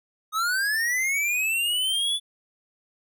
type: linear sweep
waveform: square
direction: up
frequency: 1244.5 to 3477 Hz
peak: -23 dBFS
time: 0.32-2.2 s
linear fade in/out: 50 ms
effects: none